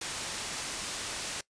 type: low-pass noise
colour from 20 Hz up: white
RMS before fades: -37 dBFS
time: 0.01-1.41 s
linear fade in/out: 5 ms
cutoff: 8500 Hz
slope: 12 dB/octave
effects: noise-tail reverb RT60 0.1 s tail -20 dB re dry + resampled to 22050 Hz